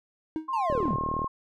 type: tone with exponential decay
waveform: triangle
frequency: 315.2 Hz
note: D#4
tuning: 23 cents sharp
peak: -22 dBFS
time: 0.36-0.52 s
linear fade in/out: 0 ms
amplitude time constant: 34 ms
type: tone with pitch glide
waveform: sine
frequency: 1057 to 1071.1 Hz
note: C6 to C6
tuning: +17 to +40 cents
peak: -28 dBFS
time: 0.48-1.28 s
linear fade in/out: 10 ms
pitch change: +23 cents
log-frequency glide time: 0.88-0.98 s
type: linear sweep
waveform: triangle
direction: down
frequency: 957 to 104.4 Hz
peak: -24 dBFS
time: 0.53-0.96 s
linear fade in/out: 5 ms
type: click train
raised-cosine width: 2 ms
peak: -19 dBFS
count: 22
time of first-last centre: 0.7-1.244 s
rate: 38.6 Hz
effects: none